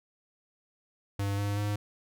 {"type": "tone with pitch steps", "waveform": "square", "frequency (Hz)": [100, 101.69, 103.41], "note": ["G2", "G#2", "G#2"], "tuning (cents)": [35, -36, -7], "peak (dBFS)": -29, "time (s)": [1.19, 1.76], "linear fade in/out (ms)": 5, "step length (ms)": 190, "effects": []}